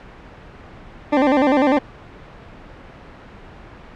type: tone with vibrato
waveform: 20% pulse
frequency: 277.2 Hz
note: C#4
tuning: in tune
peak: -8 dBFS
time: 1.12-1.79 s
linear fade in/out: 10 ms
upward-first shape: square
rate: 10 Hz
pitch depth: 110 cents each way
effects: pink hiss -40 dBFS RMS until 3.95 s + low-pass 2000 Hz 12 dB/octave